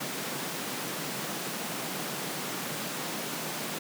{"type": "high-pass noise", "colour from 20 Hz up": "pink", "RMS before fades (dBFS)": -35, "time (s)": [0, 3.79], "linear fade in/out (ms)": 10, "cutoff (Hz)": 140, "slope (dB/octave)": 48, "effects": []}